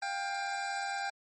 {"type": "tone pair together", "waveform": "25% pulse", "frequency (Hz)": [705.1, 794], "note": ["F5", "G5"], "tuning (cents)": [16, 22], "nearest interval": "major second", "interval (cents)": 206, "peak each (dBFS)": [-38, -30], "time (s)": [0.02, 1.1], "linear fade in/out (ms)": 5, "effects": ["MP3 32 kbps"]}